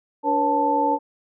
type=tone cluster; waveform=sine; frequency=289.3 / 478.7 / 547 / 881 Hz; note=D4 / A#4 / C#5 / A5; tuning=-26 / +46 / -23 / +2 cents; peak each=-25 / -27 / -27 / -19 dBFS; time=0.23-0.99 s; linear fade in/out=50 ms; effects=none